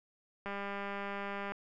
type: click train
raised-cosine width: 0.5 ms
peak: -25 dBFS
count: 213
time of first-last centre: 0.46-1.52 s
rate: 200 Hz
effects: none